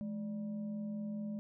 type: tone with frequency modulation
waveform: sine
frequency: 210.9 Hz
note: G#3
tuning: 27 cents sharp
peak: -37 dBFS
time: 0.01-1.39 s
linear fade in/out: 0 ms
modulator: 377 Hz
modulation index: 0.38
effects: none